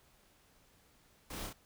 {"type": "noise with echo", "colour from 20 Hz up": "pink", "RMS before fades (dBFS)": -45, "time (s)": [1.3, 1.47], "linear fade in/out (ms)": 5, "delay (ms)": 30, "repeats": 2, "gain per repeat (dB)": -2, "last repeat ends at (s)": 1.53, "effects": ["pink hiss -67 dBFS RMS until 1.65 s"]}